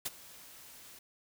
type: noise with ADSR envelope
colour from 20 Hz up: white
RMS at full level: -33 dBFS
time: 0.05-0.99 s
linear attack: 11 ms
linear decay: 29 ms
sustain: -20 dB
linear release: 4 ms
effects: none